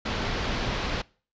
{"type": "low-pass noise", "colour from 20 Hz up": "pink", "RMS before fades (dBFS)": -29, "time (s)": [0.05, 1.02], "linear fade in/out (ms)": 10, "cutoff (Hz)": 4800, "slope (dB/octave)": 24, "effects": ["noise-tail reverb RT60 0.4 s tail -23 dB re dry", "resampled to 16000 Hz"]}